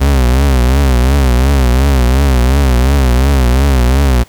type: tone with vibrato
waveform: 40% pulse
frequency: 65.41 Hz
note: C2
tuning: in tune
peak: -6 dBFS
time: 0-4.24 s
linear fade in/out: 20 ms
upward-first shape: triangle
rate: 2.8 Hz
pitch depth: 160 cents each way
effects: pink hiss -43 dBFS RMS until 4.28 s